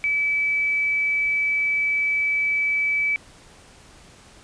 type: tone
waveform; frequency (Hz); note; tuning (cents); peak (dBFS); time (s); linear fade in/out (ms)
sine; 2300; D7; -37; -19; 0.04-3.16; 0
effects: pink hiss -49 dBFS RMS until 4.43 s + resampled to 22050 Hz